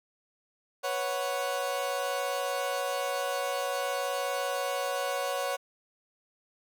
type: chord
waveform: 30% pulse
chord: B suspended second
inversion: none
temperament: equal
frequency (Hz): 493.9 / 554.4 / 740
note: B4 / C#5 / F#5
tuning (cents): 0 / 0 / 0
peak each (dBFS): -34 / -29 / -32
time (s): 0.83-5.57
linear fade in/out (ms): 20
effects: none